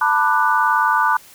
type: chord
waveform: sine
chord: B minor seventh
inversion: third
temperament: just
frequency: 889 / 987.8 / 1185.3 / 1481.6 Hz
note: A5 / B5 / D6 / F#6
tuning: +18 / 0 / +16 / +2 cents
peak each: -19 dBFS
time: 0.01-1.17 s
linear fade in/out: 5 ms
effects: white hiss -45 dBFS RMS until 1.34 s